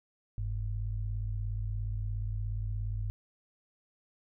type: tone pair together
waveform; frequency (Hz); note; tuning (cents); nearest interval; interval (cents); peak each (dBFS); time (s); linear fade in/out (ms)
sine; 46.79 / 103.83; F#1 / G#2; +20 / 0; octave + major second; 1380; -34 / -34; 0.38-3.1; 0
effects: none